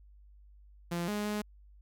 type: tone with pitch steps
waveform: sawtooth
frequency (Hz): 172.1 / 208.1 / 209.5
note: F3 / G#3 / G#3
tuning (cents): -25 / +4 / +15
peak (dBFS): -28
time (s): 0.91-1.42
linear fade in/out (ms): 10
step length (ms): 170
effects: added 50 Hz sine -54 dBFS peak until 1.81 s